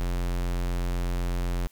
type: tone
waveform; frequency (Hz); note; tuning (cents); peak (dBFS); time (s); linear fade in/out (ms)
square; 44; F1; +14; -26; 0-1.67; 0
effects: white hiss -62 dBFS RMS until 1.71 s